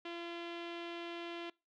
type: tone with low-pass filter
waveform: sawtooth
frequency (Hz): 341.5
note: F4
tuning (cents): -39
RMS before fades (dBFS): -44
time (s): 0.05-1.5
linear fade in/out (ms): 5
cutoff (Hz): 3100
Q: 2.8
effects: noise-tail reverb RT60 0.3 s tail -26 dB re dry